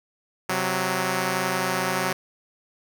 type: tone pair together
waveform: 5% pulse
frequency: 130.81 / 185.41 Hz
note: C3 / F#3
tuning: 0 / +4 cents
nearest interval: tritone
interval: 604 cents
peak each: -17 / -13 dBFS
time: 0.49-2.13 s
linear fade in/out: 5 ms
effects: none